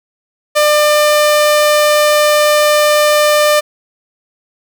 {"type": "tone", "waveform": "sawtooth", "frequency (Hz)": 598, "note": "D5", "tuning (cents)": 31, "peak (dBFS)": -4, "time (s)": [0.55, 3.61], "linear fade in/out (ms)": 20, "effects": []}